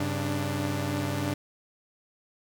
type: tone cluster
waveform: sawtooth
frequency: 97.4 / 137.3 / 295.3 Hz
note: G2 / C#3 / D4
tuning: -11 / -16 / +10 cents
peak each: -28 dBFS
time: 0-1.34 s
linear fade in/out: 5 ms
effects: none